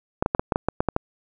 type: clicks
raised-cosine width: 1 ms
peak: -6 dBFS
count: 10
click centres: 0.225 / 0.261 / 0.349 / 0.395 / 0.522 / 0.559 / 0.686 / 0.805 / 0.887 / 0.964 s
effects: none